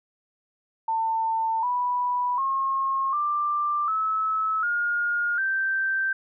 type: tone with pitch steps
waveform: sine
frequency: 897 / 983.9 / 1079.1 / 1183.6 / 1298.2 / 1423.9 / 1561.8 Hz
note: A5 / B5 / C#6 / D6 / E6 / F6 / G6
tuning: +33 / -7 / -47 / +13 / -27 / +33 / -7 cents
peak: -22 dBFS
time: 0.88-6.13 s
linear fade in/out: 5 ms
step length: 750 ms
effects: none